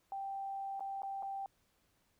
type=tone with dropouts; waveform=sine; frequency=784 Hz; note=G5; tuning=in tune; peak=-38 dBFS; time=0.12-1.46 s; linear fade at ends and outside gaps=1 ms; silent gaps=0.796-0.806 / 1.02-1.032 / 1.225-1.23 s; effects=pink hiss -75 dBFS RMS until 2.19 s